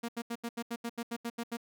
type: tone bursts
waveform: sawtooth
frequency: 234.4 Hz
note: A#3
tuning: 10 cents sharp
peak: -30 dBFS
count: 12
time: 0.03-1.571 s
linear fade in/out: 10 ms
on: 56 ms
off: 79 ms
effects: none